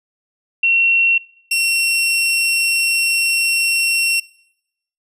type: tone pair in turn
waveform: sine / sawtooth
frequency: 2726 / 2726 Hz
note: F7 / F7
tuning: -43 / -43 cents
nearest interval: unison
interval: 0 cents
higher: neither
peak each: -11 dBFS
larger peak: neither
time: 0.63-1.18 / 1.51-4.2 s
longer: second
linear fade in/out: 5 ms
effects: noise-tail reverb RT60 0.8 s tail -22 dB re dry + resampled to 32000 Hz